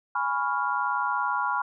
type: chord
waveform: sine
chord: C# dominant seventh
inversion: second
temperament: equal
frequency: 830.6 / 987.8 / 1108.7 / 1396.9 Hz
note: G#5 / B5 / C#6 / E#6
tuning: 0 / 0 / 0 / 0 cents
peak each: -31 / -28 / -31 / -29 dBFS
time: 0.15-1.62 s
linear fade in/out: 5 ms
effects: none